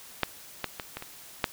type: clicks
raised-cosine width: 0.3 ms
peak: -7 / -12 / -17 / -18 / -22 / -7 dBFS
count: 6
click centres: 0.233 / 0.643 / 0.798 / 0.97 / 1.024 / 1.442 s
effects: white hiss -48 dBFS RMS until 1.52 s